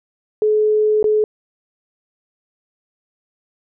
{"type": "tone with dropouts", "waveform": "sine", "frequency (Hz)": 427.3, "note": "G#4", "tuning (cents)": 49, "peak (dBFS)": -12, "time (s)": [0.42, 1.24], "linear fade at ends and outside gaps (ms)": 1, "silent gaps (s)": [1.028, 1.042], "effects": []}